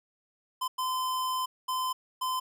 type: tone bursts at uneven times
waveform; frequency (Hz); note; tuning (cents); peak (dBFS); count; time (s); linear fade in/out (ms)
square; 1026; C6; -34; -29; 4; 0.61-0.68 / 0.78-1.46 / 1.68-1.93 / 2.21-2.4; 10
effects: none